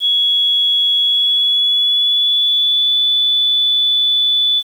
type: tone with pitch glide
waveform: sine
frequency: 3354 to 3476 Hz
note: G#7 to A7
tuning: +16 to -22 cents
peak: -11 dBFS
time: 0-4.63 s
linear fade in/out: 50 ms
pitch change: +62 cents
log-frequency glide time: 0.99-2.97 s
effects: 7-bit